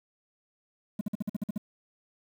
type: tone bursts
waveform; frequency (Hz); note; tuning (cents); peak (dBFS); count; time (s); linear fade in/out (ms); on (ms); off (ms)
triangle; 207.7; G#3; 0; -25; 9; 0.99-1.579; 5; 21; 50
effects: 9-bit